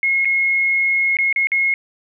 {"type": "tone with dropouts", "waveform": "sine", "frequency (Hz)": 2163, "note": "C#7", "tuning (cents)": -43, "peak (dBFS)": -14, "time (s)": [0.03, 1.74], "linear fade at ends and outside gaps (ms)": 1, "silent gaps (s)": [[0.248, 0.254], [1.169, 1.187], [1.327, 1.361], [1.471, 1.518]], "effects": []}